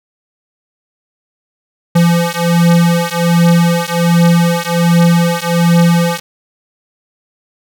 square beating tone pair, 170 / 171.3 Hz, F3 / F3, -46 / -33 cents, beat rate 1.3 Hz, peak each -12 dBFS, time 1.95-6.2 s, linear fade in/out 10 ms, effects none

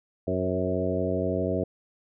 harmonic tone with a mistuned harmonic, 92.5 Hz, F#2, in tune, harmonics 1 / 2 / 3 / 4 / 5 / 6 / 7, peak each -32 / -32 / -32 / -32 / -32 / -32 / -32 dBFS, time 0.27-1.64 s, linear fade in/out 5 ms, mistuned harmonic 6, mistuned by -26 cents, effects none

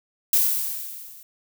violet noise with level ramp, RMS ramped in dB -17 to -46 dBFS, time 0.33-1.23 s, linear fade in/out 2 ms, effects none

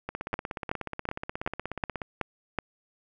two click trains, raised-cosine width 0.5 ms, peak -18 / -12 dBFS, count 33 / 7, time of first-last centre 0.09-2.018 / 0.34-2.587 s, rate 16.6 / 2.67 Hz, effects none

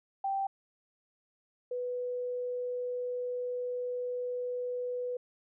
sine tone pair in turn, 782 / 494.3 Hz, G5 / B4, -4 / +1 cents, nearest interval minor sixth, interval 795 cents, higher first, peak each -29 / -32 dBFS, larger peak first, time 0.24-0.47 / 1.71-5.17 s, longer second, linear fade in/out 5 ms, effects none

